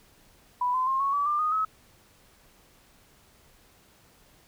sine tone with pitch steps, 987.8 / 1025.6 / 1064.8 / 1105.6 / 1147.9 / 1191.8 / 1237.4 / 1284.7 Hz, B5 / C6 / C6 / C#6 / D6 / D6 / D#6 / E6, 0 / -35 / +30 / -5 / -40 / +25 / -10 / -45 cents, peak -23 dBFS, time 0.61-1.65 s, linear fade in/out 5 ms, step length 130 ms, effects pink hiss -59 dBFS RMS until 4.47 s

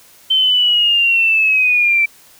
sine linear sweep, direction down, 3100 to 2324 Hz, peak -10 dBFS, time 0.3-2.06 s, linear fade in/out 10 ms, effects white hiss -46 dBFS RMS until 2.39 s

